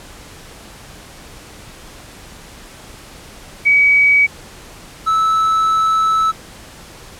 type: tone pair in turn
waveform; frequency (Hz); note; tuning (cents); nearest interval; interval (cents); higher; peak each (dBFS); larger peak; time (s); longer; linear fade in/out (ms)
sine / triangle; 2270 / 1307.2; C#7 / E6; +41 / -15; minor seventh; 956; first; -8 / -10; first; 3.65-4.27 / 5.06-6.32; second; 20
effects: pink hiss -38 dBFS RMS until 7.19 s + low-pass 11000 Hz 12 dB/octave